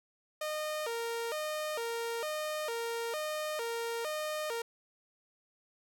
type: tone with vibrato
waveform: sawtooth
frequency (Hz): 533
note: C5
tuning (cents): +32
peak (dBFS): -30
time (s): 0.41-4.62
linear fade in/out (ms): 5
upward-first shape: square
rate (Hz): 1.1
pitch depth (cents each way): 240
effects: none